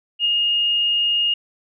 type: tone with ADSR envelope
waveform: sine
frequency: 2847 Hz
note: F7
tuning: 33 cents sharp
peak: -14 dBFS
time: 0.19-1.34 s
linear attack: 59 ms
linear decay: 9 ms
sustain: -2 dB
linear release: 5 ms
effects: none